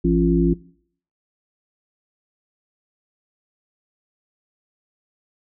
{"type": "harmonic tone with a mistuned harmonic", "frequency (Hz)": 57.5, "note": "A#1", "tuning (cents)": -23, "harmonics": [1, 3, 5, 6], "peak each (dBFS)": [-22, -19, -21, -20], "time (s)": [0.04, 0.54], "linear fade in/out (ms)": 10, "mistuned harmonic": 5, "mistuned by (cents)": -90, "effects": ["noise-tail reverb RT60 0.6 s tail -21 dB re dry"]}